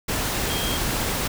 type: tone in noise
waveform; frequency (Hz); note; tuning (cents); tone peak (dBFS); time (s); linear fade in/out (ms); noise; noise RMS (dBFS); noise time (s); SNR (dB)
sine; 3228; G#7; -50; -30; 0.49-0.78; 10; pink; -25; 0.08-1.28; -8
effects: none